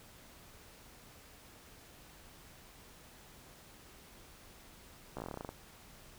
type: slowing click train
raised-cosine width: 1 ms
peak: -27 dBFS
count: 13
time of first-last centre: 5.17-5.491 s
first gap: 15 ms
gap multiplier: 1.1
effects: pink hiss -57 dBFS RMS until 6.18 s